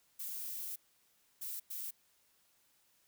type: noise bursts at uneven times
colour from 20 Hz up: violet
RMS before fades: -42 dBFS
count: 3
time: 0.19-0.76 / 1.41-1.6 / 1.7-1.91 s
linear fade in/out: 10 ms
effects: white hiss -72 dBFS RMS until 3.07 s